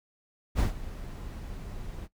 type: noise with ADSR envelope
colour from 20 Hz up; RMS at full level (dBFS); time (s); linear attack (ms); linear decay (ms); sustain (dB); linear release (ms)
brown; -22; 0.55-2.08; 45; 130; -17; 38
effects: noise-tail reverb RT60 0.1 s tail -17 dB re dry